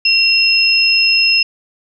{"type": "tone pair together", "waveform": "sine", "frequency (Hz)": [2735, 5163], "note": ["F7", "E8"], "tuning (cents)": [-37, -37], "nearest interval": "major seventh", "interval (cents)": 1100, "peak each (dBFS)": -12, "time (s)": [0.05, 1.43], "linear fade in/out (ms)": 5, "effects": []}